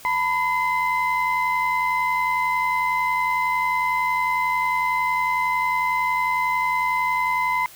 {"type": "tone cluster", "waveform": "sine", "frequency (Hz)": [903, 994, 2064], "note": ["A5", "B5", "C7"], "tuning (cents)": [45, 11, -24], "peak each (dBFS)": [-27, -20, -23], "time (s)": [0.05, 7.66], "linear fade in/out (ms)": 0, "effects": ["tanh soft clip ceiling -14 dBFS", "white hiss -45 dBFS RMS until 7.75 s"]}